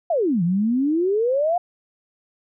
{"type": "exponential two-way sweep", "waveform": "sine", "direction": "down then up", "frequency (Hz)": [725, 164.81, 725], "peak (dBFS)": -17, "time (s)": [0.1, 1.58], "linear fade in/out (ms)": 5, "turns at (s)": 0.43, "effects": []}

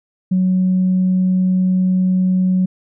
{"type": "tone", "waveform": "sine", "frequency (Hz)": 185, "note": "F#3", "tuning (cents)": 0, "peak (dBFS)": -11, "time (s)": [0.31, 2.66], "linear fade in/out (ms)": 10, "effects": ["tanh soft clip ceiling -8 dBFS"]}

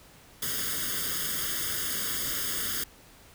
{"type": "noise with comb filter", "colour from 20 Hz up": "white", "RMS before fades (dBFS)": -31, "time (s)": [0.42, 2.84], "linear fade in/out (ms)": 5, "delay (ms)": 0.6, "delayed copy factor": 0.95, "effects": ["pink hiss -54 dBFS RMS until 3.34 s"]}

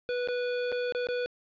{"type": "tone with dropouts", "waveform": "square", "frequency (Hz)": 491.5, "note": "B4", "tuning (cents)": -8, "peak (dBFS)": -29, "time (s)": [0.09, 1.26], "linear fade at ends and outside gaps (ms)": 0, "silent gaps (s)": [[0.275, 0.286], [0.718, 0.724], [0.923, 0.949], [1.07, 1.087]], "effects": ["resampled to 11025 Hz", "10-bit"]}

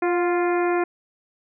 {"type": "harmonic tone with a mistuned harmonic", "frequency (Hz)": 349.2, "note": "F4", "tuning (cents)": 0, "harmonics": [1, 2, 3, 4, 5, 6, 7], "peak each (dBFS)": [-20, -26, -30, -32, -34, -36, -37], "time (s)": [0.02, 0.84], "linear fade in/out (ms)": 5, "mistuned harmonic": 2, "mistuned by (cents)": 32, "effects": []}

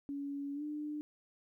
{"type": "tone with pitch glide", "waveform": "sine", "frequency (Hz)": [282.1, 298.9], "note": ["C#4", "D4"], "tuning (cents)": [30, 31], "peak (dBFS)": -37, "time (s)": [0.09, 1.01], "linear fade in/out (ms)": 0, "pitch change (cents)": 101, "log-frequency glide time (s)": [0.54, 0.63], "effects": ["13-bit"]}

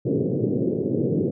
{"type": "band-pass noise", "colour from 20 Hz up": "white", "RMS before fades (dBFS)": -23, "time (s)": [0.05, 1.31], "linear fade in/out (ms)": 10, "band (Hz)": [110, 470], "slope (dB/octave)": 48, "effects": []}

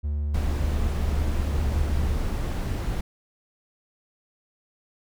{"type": "tone with pitch glide", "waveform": "triangle", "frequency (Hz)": [73.42, 73], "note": ["D2", "D2"], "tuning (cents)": [0, -10], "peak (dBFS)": -22, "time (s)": [0.03, 2.19], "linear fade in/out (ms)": 20, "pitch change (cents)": -10, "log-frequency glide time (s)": [0.57, 1.29]}
{"type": "noise", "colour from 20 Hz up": "brown", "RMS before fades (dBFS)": -27, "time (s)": [0.34, 3.01], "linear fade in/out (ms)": 5}
{"effects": []}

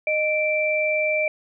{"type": "tone pair together", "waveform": "sine", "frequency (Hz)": [616, 2344], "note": ["D#5", "D7"], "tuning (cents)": [-17, -4], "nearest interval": "octave + major seventh", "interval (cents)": 2313, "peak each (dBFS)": -22, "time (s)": [0.07, 1.28], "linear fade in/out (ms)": 2, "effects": []}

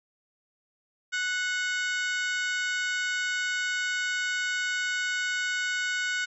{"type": "harmonic tone with a mistuned harmonic", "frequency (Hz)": 740, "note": "F#5", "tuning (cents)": 0, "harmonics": [2, 3, 4, 5, 6, 7, 8, 9, 10], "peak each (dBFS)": [-28, -35, -37, -40, -43, -47, -45, -47, -42], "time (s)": [1.12, 6.26], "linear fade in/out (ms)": 20, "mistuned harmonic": 3, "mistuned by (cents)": -35, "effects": []}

